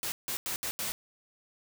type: noise bursts at uneven times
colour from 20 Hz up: white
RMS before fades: -34 dBFS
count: 5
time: 0.03-0.12 / 0.28-0.37 / 0.46-0.56 / 0.63-0.71 / 0.79-0.92 s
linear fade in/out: 0 ms
effects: none